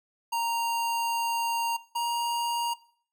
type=tone pair in turn; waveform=square; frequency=930 / 941.9 Hz; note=A#5 / A#5; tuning=-4 / +18 cents; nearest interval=unison; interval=22 cents; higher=second; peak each=-27 dBFS; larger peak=neither; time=0.32-1.77 / 1.95-2.74 s; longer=first; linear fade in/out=10 ms; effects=noise-tail reverb RT60 0.5 s tail -18 dB re dry